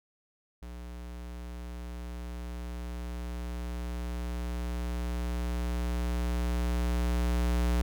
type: tone with level ramp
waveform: square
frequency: 60 Hz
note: B1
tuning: 49 cents flat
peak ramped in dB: -41 to -25 dBFS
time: 0.62-7.82 s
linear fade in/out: 5 ms
effects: none